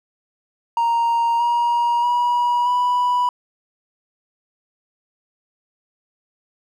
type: tone with pitch steps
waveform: triangle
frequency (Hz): 932.3 / 949.1 / 966.3 / 983.8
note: A#5 / A#5 / B5 / B5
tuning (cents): 0 / +31 / -38 / -7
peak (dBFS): -13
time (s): 0.77-3.29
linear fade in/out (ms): 2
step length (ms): 630
effects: tanh soft clip ceiling -9 dBFS